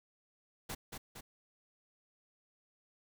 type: noise with echo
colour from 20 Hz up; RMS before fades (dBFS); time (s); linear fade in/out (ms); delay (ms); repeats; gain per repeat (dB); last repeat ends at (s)
pink; -41; 0.69-0.75; 10; 230; 2; -4; 1.21
effects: none